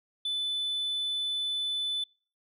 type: tone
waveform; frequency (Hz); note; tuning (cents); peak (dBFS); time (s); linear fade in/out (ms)
sine; 3500; A7; -10; -26; 0.25-2.04; 5
effects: noise-tail reverb RT60 0.4 s tail -26 dB re dry + tanh soft clip ceiling -27 dBFS